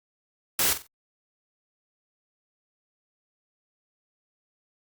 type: noise with echo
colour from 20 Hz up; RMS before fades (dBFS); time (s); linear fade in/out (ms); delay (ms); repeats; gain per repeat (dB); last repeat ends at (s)
white; -23; 0.59-0.73; 2; 46; 3; -11; 0.868
effects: Opus 48 kbps